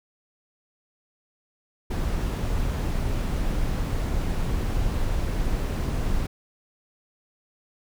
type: noise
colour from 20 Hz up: brown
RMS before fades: -25 dBFS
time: 1.9-6.27 s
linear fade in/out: 10 ms
effects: none